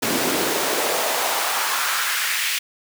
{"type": "noise with high-pass filter sweep", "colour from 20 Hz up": "pink", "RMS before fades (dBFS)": -22, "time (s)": [0.02, 2.59], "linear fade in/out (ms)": 10, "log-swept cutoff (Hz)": [230, 2300], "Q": 1.7, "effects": []}